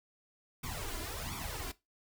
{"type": "noise with flanger", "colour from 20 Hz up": "pink", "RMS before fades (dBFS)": -40, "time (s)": [0.63, 1.72], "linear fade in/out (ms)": 10, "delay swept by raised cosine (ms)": [0.86, 2.96], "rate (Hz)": 1.4, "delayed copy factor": 0.85, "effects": ["noise-tail reverb RT60 0.2 s tail -18 dB re dry"]}